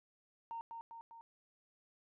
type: tone with echo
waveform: sine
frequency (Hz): 920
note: A#5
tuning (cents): -23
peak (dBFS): -40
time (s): 0.51-0.61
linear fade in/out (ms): 0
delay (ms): 200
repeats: 3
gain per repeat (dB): -4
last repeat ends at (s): 1.21
effects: tanh soft clip ceiling -36 dBFS